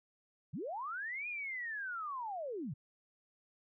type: linear two-way sweep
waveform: sine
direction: up then down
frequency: 110 to 2482 to 110 Hz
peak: -38 dBFS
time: 0.53-2.74 s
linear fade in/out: 10 ms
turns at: 1.28 s
effects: none